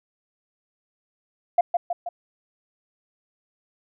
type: tone with echo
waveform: sine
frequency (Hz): 698.5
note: F5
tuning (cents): 0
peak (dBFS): -12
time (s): 1.58-1.61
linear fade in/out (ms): 5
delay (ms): 160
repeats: 3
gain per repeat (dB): -5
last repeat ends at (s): 2.09
effects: tanh soft clip ceiling -8 dBFS